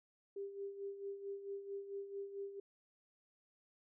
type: tone with tremolo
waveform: sine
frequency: 397.5 Hz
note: G4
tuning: 24 cents sharp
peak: -40 dBFS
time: 0.36-2.6 s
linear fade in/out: 5 ms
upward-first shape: sine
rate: 4.5 Hz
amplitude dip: 65%
effects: none